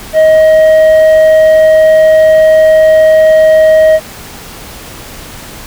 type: tone with tanh clipping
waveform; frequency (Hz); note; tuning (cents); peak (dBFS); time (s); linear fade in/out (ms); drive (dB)
sine; 630; D#5; +21; -3; 0.13-4; 50; 5
effects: pink hiss -28 dBFS RMS until 5.66 s